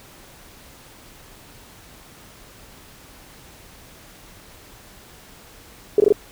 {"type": "tone bursts", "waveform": "sine", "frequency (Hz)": 415.3, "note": "G#4", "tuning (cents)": 0, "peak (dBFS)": -9, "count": 4, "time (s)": [5.98, 6.124], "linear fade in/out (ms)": 2, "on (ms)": 21, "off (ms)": 20, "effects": ["pink hiss -46 dBFS RMS until 6.31 s"]}